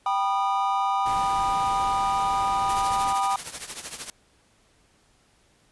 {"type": "chord", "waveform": "triangle", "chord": "G augmented", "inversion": "none", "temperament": "just", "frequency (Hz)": [784, 980, 1225], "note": ["G5", "B5", "D#6"], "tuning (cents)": [0, -14, -27], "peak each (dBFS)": [-23, -25, -25], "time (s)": [0.06, 3.36], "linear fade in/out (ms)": 2}
{"type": "noise", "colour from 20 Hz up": "pink", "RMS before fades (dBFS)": -37, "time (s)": [1.05, 3.14], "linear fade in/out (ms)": 20}
{"type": "noise with tremolo", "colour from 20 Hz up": "white", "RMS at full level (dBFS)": -32, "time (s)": [2.69, 4.1], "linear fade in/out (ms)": 2, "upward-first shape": "triangle", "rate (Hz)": 13, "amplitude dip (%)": 80}
{"effects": ["pink hiss -62 dBFS RMS until 5.71 s", "resampled to 24000 Hz"]}